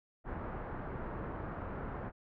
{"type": "low-pass noise", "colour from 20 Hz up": "pink", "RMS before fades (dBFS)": -41, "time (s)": [0.24, 2.12], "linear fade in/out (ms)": 50, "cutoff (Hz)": 1500, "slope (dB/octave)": 24, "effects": []}